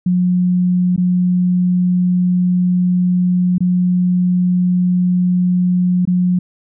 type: tone with dropouts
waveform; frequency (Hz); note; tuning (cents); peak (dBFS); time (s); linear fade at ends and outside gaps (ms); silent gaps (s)
sine; 180; F#3; -47; -11; 0.06-6.39; 5; 0.963-0.977 / 3.582-3.605 / 6.053-6.074
effects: none